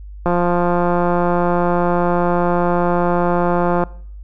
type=click train; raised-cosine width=1 ms; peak=-4 dBFS; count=627; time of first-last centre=0.26-3.837 s; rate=175 Hz; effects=noise-tail reverb RT60 0.6 s tail -22 dB re dry + added 50 Hz sine -31 dBFS peak until 4.23 s